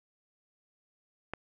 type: click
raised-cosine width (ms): 0.5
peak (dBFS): -20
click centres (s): 1.336
effects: none